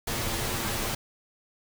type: noise with comb filter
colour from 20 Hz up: pink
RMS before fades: -30 dBFS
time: 0.07-0.95 s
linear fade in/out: 5 ms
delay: 8.8 ms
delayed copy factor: +0.65
effects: none